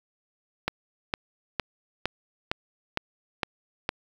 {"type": "click train", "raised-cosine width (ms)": 0.3, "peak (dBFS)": -9, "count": 8, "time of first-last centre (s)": [0.68, 3.891], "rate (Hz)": 2.18, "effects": ["7-bit"]}